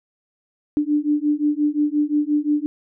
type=beating tone pair; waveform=sine; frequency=293.7 / 299.4 Hz; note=D4 / D4; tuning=0 / +33 cents; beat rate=5.7 Hz; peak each=-20 dBFS; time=0.77-2.66 s; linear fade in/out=0 ms; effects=none

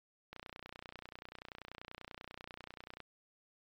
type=click train; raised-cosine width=0.3 ms; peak=-30 dBFS; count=82; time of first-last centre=0.33-3.003 s; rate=30.3 Hz; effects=MP3 96 kbps

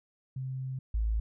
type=tone pair in turn; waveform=sine; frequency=131.1 / 54.55 Hz; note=C3 / A1; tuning=+4 / -14 cents; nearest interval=octave + minor third; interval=1518 cents; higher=first; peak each=-33 / -26 dBFS; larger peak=second; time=0.36-0.79 / 0.94-1.2 s; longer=first; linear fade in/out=5 ms; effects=none

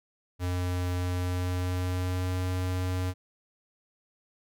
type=tone with pitch glide; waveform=square; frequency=89.8 to 91.53 Hz; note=F2 to F#2; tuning=+49 to -18 cents; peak=-28 dBFS; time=0.39-3.14 s; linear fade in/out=50 ms; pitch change=+33 cents; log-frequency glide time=1.15-2.38 s; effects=none

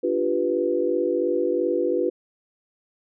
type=chord; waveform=sine; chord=G dominant seventh; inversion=second; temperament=equal; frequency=293.7 / 349.2 / 392 / 493.9 Hz; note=D4 / F4 / G4 / B4; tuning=0 / 0 / 0 / 0 cents; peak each=-29 / -24 / -27 / -24 dBFS; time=0.03-2.1 s; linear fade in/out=10 ms; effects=none

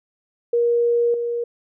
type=tone with level steps; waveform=sine; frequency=473.4 Hz; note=A#4; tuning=27 cents sharp; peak=-15 / -21 dBFS; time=0.53-1.44 s; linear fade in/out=5 ms; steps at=1.14 s; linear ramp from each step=2 ms; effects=none

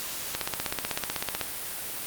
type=click train; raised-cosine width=0.2 ms; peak=-10 dBFS; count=18; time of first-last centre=0.35-1.413 s; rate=16 Hz; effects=white hiss -35 dBFS RMS until 2.06 s + Opus 48 kbps

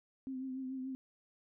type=tone with vibrato; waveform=sine; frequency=261.6 Hz; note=C4; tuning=in tune; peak=-38 dBFS; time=0.27-0.95 s; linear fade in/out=0 ms; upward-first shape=triangle; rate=6.9 Hz; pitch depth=42 cents each way; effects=none

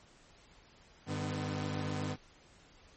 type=tone cluster; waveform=sawtooth; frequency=98.8 / 152 / 251.5 Hz; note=G2 / D#3 / B3; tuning=+14 / -40 / +32 cents; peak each=-35 / -34 / -36 dBFS; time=1.06-2.17 s; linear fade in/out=50 ms; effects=pink hiss -61 dBFS RMS until 2.96 s + MP3 32 kbps

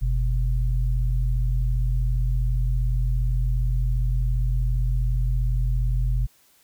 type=tone pair together; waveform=sine; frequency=46.16 / 123.47 Hz; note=F#1 / B2; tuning=-3 / 0 cents; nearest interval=octave + perfect fourth; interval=1703 cents; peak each=-20 / -26 dBFS; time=0.01-6.27 s; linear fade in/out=20 ms; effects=white hiss -59 dBFS RMS until 6.63 s

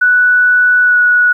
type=tone with pitch glide; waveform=sine; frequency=1480 to 1465.5 Hz; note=F#6 to F#6; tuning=0 to -17 cents; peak=-6 dBFS; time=0.01-1.33 s; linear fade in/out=10 ms; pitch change=-17 cents; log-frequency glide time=0.82-0.98 s; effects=8-bit

